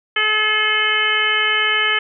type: harmonic tone with a mistuned harmonic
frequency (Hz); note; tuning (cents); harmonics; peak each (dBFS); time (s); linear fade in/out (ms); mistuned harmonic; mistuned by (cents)
428.8; A4; -45; 1 / 2 / 3 / 4 / 5 / 6 / 7; -29 / -32 / -23 / -20 / -20 / -25 / -20; 0.16-1.99; 5; 7; +22
effects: none